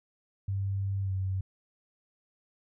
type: tone with pitch glide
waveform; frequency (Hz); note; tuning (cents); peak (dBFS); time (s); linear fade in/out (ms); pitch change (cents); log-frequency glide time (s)
sine; 98 to 94.99; G2 to F#2; 0 to +46; -28; 0.48-1.41; 5; -54; 1.02-1.12
effects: none